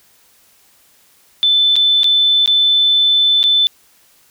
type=tone with dropouts; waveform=sine; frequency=3520 Hz; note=A7; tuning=in tune; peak=-9 dBFS; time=1.43-3.67 s; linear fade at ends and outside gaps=0 ms; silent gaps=1.757-1.764 / 2.033-2.043 / 2.46-2.476 / 3.43-3.439 s; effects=white hiss -52 dBFS RMS until 4.3 s